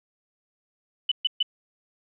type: tone bursts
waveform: sine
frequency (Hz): 2987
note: F#7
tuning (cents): +16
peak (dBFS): -19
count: 3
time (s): 1.09-1.428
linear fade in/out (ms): 5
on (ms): 26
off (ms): 130
effects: none